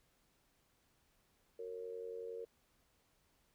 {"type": "tone with amplitude modulation", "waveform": "sine", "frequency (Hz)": 460.7, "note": "A#4", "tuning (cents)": -20, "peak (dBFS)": -39, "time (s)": [1.59, 2.45], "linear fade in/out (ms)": 5, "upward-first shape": "sine", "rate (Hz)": 91, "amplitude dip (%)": 80, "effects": ["pink hiss -75 dBFS RMS until 3.54 s"]}